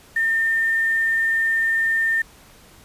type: tone with quantisation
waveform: sine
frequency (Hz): 1809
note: A6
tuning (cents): +48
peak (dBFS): -17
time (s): 0.16-2.22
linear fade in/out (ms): 5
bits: 7
effects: pink hiss -49 dBFS RMS until 2.84 s + resampled to 32000 Hz